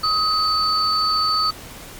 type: tone pair together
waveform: sine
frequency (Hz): 1262 / 4517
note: D#6 / C#8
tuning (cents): +24 / +32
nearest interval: octave + minor seventh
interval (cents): 2208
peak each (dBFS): -19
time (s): 0.03-1.51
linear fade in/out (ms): 10
effects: pink hiss -38 dBFS RMS until 1.99 s + MP3 96 kbps